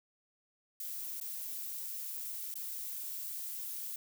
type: noise with dropouts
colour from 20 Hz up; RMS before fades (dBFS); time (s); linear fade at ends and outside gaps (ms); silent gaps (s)
violet; -41; 0.8-3.96; 2; 1.201-1.211 / 2.541-2.555
effects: none